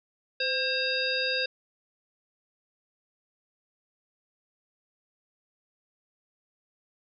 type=harmonic tone with a mistuned harmonic; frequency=535 Hz; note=C5; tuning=38 cents sharp; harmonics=1 / 3 / 5 / 7 / 9; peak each=-32 / -32 / -32 / -32 / -32 dBFS; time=0.4-1.46 s; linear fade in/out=5 ms; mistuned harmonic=1; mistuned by=-66 cents; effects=none